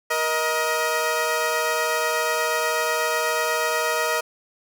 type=tone pair together; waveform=15% pulse; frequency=473.8 / 629 Hz; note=A#4 / D#5; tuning=+28 / +19 cents; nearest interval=perfect fourth; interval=491 cents; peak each=-18 / -17 dBFS; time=0.1-4.21 s; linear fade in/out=10 ms; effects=none